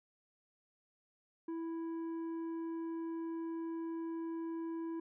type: tone with tanh clipping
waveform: sine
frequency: 329.6 Hz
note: E4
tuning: in tune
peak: -39 dBFS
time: 1.48-5 s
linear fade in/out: 5 ms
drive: 7 dB
effects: none